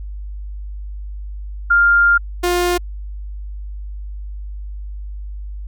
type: tone pair in turn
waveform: sine / sawtooth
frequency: 1400 / 353.8 Hz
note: F6 / F4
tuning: +4 / +23 cents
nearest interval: 2 octaves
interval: 2381 cents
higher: first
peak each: -9 / -11 dBFS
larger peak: first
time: 1.7-2.18 / 2.43-2.78 s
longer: first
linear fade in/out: 10 ms
effects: added 50 Hz sine -26 dBFS peak until 5.67 s